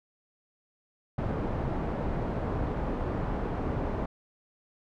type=low-pass noise; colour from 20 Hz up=pink; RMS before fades=-31 dBFS; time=1.18-4.06 s; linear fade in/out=5 ms; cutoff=860 Hz; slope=12 dB/octave; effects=none